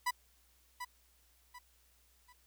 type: tone with echo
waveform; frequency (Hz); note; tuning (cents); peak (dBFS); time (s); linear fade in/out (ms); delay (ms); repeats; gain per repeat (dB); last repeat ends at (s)
30% pulse; 987.8; B5; 0; -28; 0.06-0.11; 10; 740; 3; -9; 2.33
effects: added 60 Hz sine -70 dBFS peak until 2.46 s + white hiss -70 dBFS RMS until 2.46 s